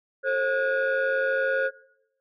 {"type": "tone cluster", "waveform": "sine", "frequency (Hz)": [441, 533, 1451, 1633], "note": ["A4", "C5", "F#6", "G#6"], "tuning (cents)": [4, 32, -34, -30], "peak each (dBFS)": [-31, -23, -25, -32], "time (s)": [0.23, 1.71], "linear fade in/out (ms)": 50, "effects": ["noise-tail reverb RT60 0.8 s tail -20 dB re dry", "tanh soft clip ceiling -17 dBFS"]}